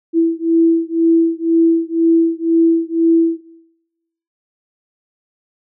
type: beating tone pair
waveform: sine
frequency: 329.6 / 331.6 Hz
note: E4 / E4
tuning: 0 / +10 cents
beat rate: 2 Hz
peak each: -14 dBFS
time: 0.13-3.41 s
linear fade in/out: 50 ms
effects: noise-tail reverb RT60 1.0 s tail -20 dB re dry